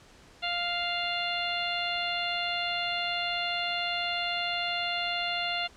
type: harmonic tone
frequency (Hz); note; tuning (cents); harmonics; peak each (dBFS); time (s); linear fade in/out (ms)
698.5; F5; 0; 1 / 2 / 3 / 4 / 5 / 6; -34 / -37 / -36 / -33 / -36 / -38; 0.42-5.68; 20
effects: pink hiss -55 dBFS RMS until 5.76 s + low-pass 7000 Hz 12 dB/octave